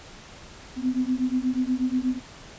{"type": "beating tone pair", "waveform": "sine", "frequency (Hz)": [250.7, 259], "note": ["B3", "C4"], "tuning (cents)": [26, -17], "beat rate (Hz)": 8.3, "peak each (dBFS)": -25, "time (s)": [0.76, 2.2], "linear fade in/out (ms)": 50, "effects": ["pink hiss -45 dBFS RMS until 2.58 s", "resampled to 16000 Hz"]}